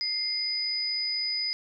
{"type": "tone pair together", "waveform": "sine", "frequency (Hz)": [2093, 4978], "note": ["C7", "D#8"], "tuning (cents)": [0, 0], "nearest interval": "octave + minor third", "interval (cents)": 1500, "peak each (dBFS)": [-37, -27], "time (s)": [0.01, 1.53], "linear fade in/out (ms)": 0, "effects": []}